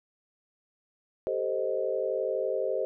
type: chord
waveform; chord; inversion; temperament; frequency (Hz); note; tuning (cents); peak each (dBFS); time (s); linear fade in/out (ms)
sine; A half-diminished seventh; third; equal with one note detuned; 392 / 443.8 / 523.3 / 622.3; G4 / A4 / C5 / Eb5; 0 / +15 / 0 / 0; -33 / -34 / -30 / -33; 1.27-2.85; 0
effects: none